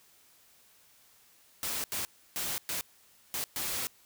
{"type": "noise bursts at uneven times", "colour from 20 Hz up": "white", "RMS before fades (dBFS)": -34, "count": 6, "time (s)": [[1.63, 1.84], [1.92, 2.05], [2.36, 2.58], [2.69, 2.81], [3.34, 3.44], [3.56, 3.87]], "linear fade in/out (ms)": 0, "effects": ["white hiss -62 dBFS RMS until 4.05 s"]}